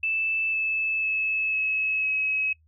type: tone with pitch steps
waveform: sine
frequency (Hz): 2637 / 2617 / 2598 / 2578 / 2559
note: E7 / E7 / E7 / E7 / D#7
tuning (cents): 0 / -13 / -26 / -39 / +48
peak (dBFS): -23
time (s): 0.03-2.53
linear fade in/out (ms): 5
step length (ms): 500
effects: noise-tail reverb RT60 0.1 s tail -23 dB re dry + added 79 Hz sine -58 dBFS peak until 2.67 s